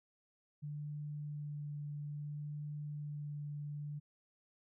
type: tone with vibrato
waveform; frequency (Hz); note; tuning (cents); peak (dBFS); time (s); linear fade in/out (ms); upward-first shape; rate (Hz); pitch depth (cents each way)
sine; 147.4; D3; +7; -40; 0.62-4; 20; sine; 0.6; 10
effects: none